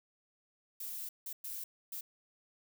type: noise bursts at uneven times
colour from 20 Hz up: violet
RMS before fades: -42 dBFS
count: 4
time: 0.8-1.09 / 1.26-1.33 / 1.44-1.64 / 1.92-2.01 s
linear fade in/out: 5 ms
effects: none